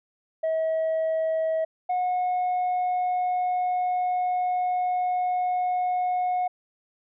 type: tone pair in turn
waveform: sine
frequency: 642 / 726.7 Hz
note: E5 / F#5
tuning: -46 / -31 cents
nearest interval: major second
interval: 215 cents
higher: second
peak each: -20 dBFS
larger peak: neither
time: 0.43-1.65 / 1.89-6.48 s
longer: second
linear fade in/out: 10 ms
effects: tanh soft clip ceiling -21 dBFS